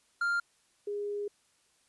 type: tone pair in turn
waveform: triangle / sine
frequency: 1396.9 / 410.1 Hz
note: F6 / G#4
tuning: 0 / -22 cents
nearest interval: octave + major sixth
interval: 2122 cents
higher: first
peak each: -25 / -32 dBFS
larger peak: first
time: 0.21-0.4 / 0.87-1.28 s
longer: second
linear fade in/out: 5 ms
effects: white hiss -69 dBFS RMS until 1.88 s + resampled to 24000 Hz